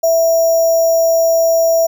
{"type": "tone with sample-and-hold", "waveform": "sine", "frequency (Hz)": 659.3, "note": "E5", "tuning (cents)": 0, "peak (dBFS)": -9, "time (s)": [0.03, 1.87], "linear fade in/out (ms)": 10, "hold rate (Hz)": 6300, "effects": []}